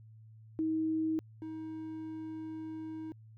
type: tone pair in turn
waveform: sine / triangle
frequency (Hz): 317.7 / 316.5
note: D#4 / D#4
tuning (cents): +36 / +30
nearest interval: unison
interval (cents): 6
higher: first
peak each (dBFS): -29 / -37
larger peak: first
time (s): 0.59-1.19 / 1.42-3.12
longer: second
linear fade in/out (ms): 0
effects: added 110 Hz sine -52 dBFS peak until 3.37 s